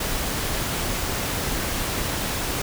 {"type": "noise", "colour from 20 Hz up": "pink", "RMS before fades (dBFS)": -26, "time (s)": [0, 2.62], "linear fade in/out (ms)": 5, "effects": []}